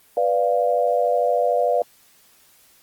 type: chord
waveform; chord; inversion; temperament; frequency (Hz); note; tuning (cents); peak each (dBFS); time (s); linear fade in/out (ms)
sine; B diminished; none; equal; 493.9 / 587.3 / 698.5; B4 / D5 / F5; 0 / 0 / 0; -21; 0.17-1.82; 2
effects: white hiss -55 dBFS RMS until 2.82 s + Opus 24 kbps